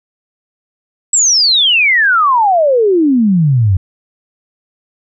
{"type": "exponential sweep", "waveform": "sine", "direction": "down", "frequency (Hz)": [7902, 89], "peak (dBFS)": -7, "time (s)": [1.13, 3.77], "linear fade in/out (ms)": 5, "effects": []}